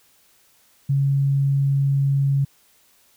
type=tone; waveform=sine; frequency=138.59 Hz; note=C#3; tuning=in tune; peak=-16 dBFS; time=0.89-2.45 s; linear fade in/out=10 ms; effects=white hiss -58 dBFS RMS until 3.16 s